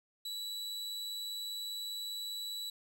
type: tone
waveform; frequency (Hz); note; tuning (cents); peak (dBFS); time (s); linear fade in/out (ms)
40% pulse; 3935; B7; -7; -37; 0.25-2.7; 5
effects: none